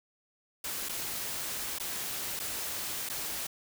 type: noise with dropouts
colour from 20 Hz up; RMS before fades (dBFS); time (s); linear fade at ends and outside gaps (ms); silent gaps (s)
white; -36; 0.64-3.47; 5; 0.888-0.892 / 1.786-1.798 / 2.393-2.398 / 3.09-3.097
effects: none